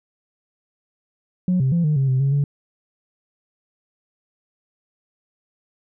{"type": "tone with pitch steps", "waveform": "sine", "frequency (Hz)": [181.8, 132, 170.5, 151.6, 135.4, 130.2, 137.7, 142.4], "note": ["F#3", "C3", "F3", "D#3", "C#3", "C3", "C#3", "C#3"], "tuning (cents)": [-30, 16, -41, -45, -40, -8, -11, 47], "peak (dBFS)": -14, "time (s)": [1.48, 2.44], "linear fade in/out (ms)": 2, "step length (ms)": 120, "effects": ["tanh soft clip ceiling -13 dBFS"]}